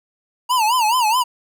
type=tone with vibrato; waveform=square; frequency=932.3 Hz; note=A#5; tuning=in tune; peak=-15 dBFS; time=0.49-1.24 s; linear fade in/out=20 ms; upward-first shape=sine; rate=4.7 Hz; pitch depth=170 cents each way; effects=none